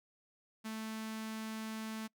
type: tone with notch filter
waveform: sawtooth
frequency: 220 Hz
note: A3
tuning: in tune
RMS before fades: -42 dBFS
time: 0.64-2.08 s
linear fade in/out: 20 ms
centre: 510 Hz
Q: 1
effects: noise-tail reverb RT60 0.1 s tail -25 dB re dry